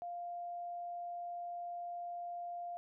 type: tone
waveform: sine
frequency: 698.5 Hz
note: F5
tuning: in tune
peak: -40 dBFS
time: 0.02-2.77 s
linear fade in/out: 0 ms
effects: none